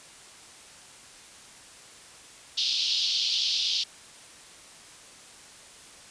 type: band-pass noise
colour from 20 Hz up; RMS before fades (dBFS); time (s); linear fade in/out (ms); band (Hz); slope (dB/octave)
white; -27; 2.57-3.84; 10; 3000 to 5100; 48
effects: white hiss -49 dBFS RMS until 6.1 s + resampled to 22050 Hz